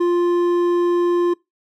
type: tone with hard clipping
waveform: triangle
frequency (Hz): 349.2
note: F4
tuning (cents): 0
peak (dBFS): -16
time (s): 0-1.34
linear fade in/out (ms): 10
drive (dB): 10
effects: noise-tail reverb RT60 0.2 s tail -24 dB re dry